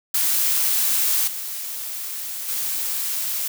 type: noise with level steps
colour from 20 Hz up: blue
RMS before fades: -20 / -30 / -25 dBFS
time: 0.14-3.48 s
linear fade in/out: 5 ms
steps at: 1.27 / 2.48 s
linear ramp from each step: 10 ms
effects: none